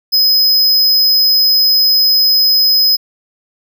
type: tone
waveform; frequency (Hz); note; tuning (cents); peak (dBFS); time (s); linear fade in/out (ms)
square; 5060; D#8; +28; -8; 0.12-2.97; 20
effects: none